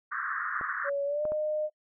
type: band-pass noise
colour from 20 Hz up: white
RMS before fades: -33 dBFS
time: 0.11-0.9 s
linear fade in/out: 10 ms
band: 1100 to 1800 Hz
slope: 96 dB/octave
type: clicks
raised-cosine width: 1 ms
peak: -26 dBFS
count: 3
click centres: 0.612 / 1.253 / 1.32 s
type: tone with pitch glide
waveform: sine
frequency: 563 to 610.4 Hz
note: C#5 to D#5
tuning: +27 to -33 cents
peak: -27 dBFS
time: 0.84-1.7 s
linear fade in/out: 50 ms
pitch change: +140 cents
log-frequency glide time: 1.05-1.26 s
effects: noise-tail reverb RT60 0.1 s tail -24 dB re dry